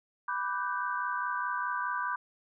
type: chord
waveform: sine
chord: G major seventh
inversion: first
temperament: equal with one note detuned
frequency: 987.8 / 1174.7 / 1503.2 / 1568 Hz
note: B5 / D6 / F#6 / G6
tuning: 0 / 0 / +27 / 0 cents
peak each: -34 / -35 / -37 / -37 dBFS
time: 0.28-2.16 s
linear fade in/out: 5 ms
effects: none